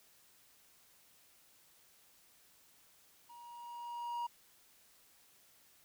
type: tone with level ramp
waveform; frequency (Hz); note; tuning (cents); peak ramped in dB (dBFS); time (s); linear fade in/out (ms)
triangle; 951; A#5; +34; -51 to -33; 3.29-4.27; 10
effects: white hiss -66 dBFS RMS until 5.84 s